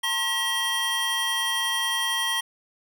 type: tone cluster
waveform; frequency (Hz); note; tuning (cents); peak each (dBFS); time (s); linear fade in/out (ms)
square; 900 / 1066 / 1921 / 3198; A5 / C6 / B6 / G7; +39 / +32 / -48 / +34; -34 / -34 / -29 / -28; 0.03-2.41; 10
effects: none